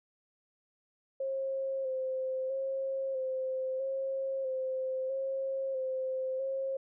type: tone with vibrato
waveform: sine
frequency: 529 Hz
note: C5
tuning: 19 cents sharp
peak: -31 dBFS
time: 1.2-6.77 s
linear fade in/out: 5 ms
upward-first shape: square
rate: 0.77 Hz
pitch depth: 25 cents each way
effects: none